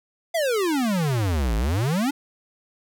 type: exponential two-way sweep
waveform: square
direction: down then up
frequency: 698.5 to 51.4 to 296.3 Hz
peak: -21 dBFS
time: 0.34-2.11 s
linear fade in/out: 10 ms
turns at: 1.56 s
effects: none